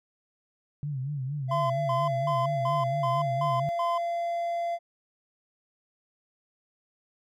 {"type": "tone with vibrato", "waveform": "sine", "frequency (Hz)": 138.3, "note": "C#3", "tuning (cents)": -4, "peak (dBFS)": -29, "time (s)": [0.83, 3.69], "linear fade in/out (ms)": 0, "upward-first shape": "sine", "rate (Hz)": 4.3, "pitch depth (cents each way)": 130}
{"type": "tone with pitch glide", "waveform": "triangle", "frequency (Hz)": [676, 685], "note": ["E5", "F5"], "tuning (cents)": [43, -34], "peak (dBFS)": -25, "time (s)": [1.48, 4.79], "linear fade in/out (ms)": 50, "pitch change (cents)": 23, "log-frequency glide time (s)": [1.7, 3.29]}
{"type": "tone bursts", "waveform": "triangle", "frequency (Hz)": 1028, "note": "C6", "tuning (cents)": -31, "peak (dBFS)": -25, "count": 7, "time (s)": [1.51, 3.98], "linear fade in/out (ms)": 5, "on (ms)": 190, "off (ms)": 190}
{"effects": []}